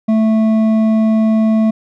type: tone with hard clipping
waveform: sine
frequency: 220 Hz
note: A3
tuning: in tune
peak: -11 dBFS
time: 0.08-1.71 s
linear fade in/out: 10 ms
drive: 7 dB
effects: none